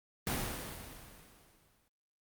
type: noise with exponential decay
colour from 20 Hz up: pink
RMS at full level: -33 dBFS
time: 0.27-1.88 s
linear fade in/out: 0 ms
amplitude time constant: 350 ms
effects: Opus 32 kbps